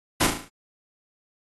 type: noise with echo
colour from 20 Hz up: pink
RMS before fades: -21 dBFS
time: 0.2-0.27 s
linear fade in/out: 10 ms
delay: 36 ms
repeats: 6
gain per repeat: -5 dB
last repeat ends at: 0.486 s
effects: AAC 32 kbps

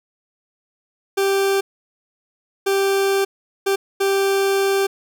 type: tone bursts at uneven times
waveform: 40% pulse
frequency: 392 Hz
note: G4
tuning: in tune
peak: -15 dBFS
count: 4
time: 1.17-1.61 / 2.66-3.25 / 3.66-3.76 / 4-4.87 s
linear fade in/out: 10 ms
effects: none

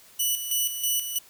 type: tone with tremolo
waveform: 5% pulse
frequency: 2960 Hz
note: F#7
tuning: in tune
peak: -14 dBFS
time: 0.19-1.19 s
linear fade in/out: 10 ms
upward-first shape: square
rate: 3.1 Hz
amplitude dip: 60%
effects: white hiss -53 dBFS RMS until 1.29 s

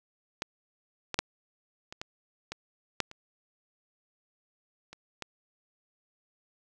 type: clicks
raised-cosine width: 0.2 ms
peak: -14 / -15 / -7 / -24 / -19 / -19 / -9 / -28 / -28 / -19 dBFS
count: 10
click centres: 0.421 / 1.143 / 1.19 / 1.925 / 2.015 / 2.52 / 3.003 / 3.114 / 4.93 / 5.223 s
effects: none

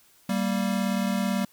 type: tone pair together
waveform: square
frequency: 195 / 233.1 Hz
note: G3 / A#3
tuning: -9 / 0 cents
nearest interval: minor third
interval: 309 cents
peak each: -26 / -29 dBFS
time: 0.29-1.45 s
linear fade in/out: 5 ms
effects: white hiss -59 dBFS RMS until 1.52 s

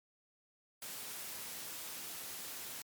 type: high-pass noise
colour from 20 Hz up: white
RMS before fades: -45 dBFS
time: 0.82-2.82 s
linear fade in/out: 2 ms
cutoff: 100 Hz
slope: 12 dB/octave
effects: MP3 96 kbps

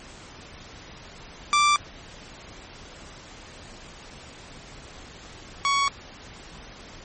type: tone pair in turn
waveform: sawtooth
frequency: 1174.7 / 1117.8 Hz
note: D6 / C#6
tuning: 0 / +14 cents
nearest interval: minor second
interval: 86 cents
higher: first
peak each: -13 / -16 dBFS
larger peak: first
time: 1.53-1.76 / 5.65-5.88 s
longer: neither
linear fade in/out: 0 ms
effects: pink hiss -44 dBFS RMS until 7.04 s + MP3 32 kbps

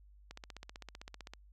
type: click train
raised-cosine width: 0.2 ms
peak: -29 dBFS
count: 17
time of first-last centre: 0.31-1.336 s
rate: 15.6 Hz
effects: added 50 Hz sine -57 dBFS peak until 1.52 s

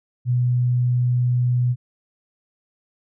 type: tone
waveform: sine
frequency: 123.47 Hz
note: B2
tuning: in tune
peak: -16 dBFS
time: 0.25-1.76 s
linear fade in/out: 50 ms
effects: none

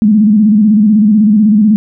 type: tone with vibrato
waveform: sine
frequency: 211.7 Hz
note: G#3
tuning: 33 cents sharp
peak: -4 dBFS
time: 0.02-1.76 s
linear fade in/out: 0 ms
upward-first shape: square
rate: 16 Hz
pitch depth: 75 cents each way
effects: none

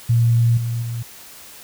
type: tone with level steps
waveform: sine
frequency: 117.1 Hz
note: A#2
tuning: 8 cents sharp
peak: -12 / -20 / -23 dBFS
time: 0.09-1.03 s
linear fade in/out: 10 ms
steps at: 0.57 / 0.82 s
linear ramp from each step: 5 ms
effects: white hiss -41 dBFS RMS until 1.63 s

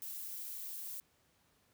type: noise with amplitude modulation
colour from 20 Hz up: violet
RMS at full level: -42 dBFS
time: 0.02-1 s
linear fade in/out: 0 ms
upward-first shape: sine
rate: 197 Hz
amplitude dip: 45%
effects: pink hiss -72 dBFS RMS until 1.73 s + high-pass 60 Hz 12 dB/octave

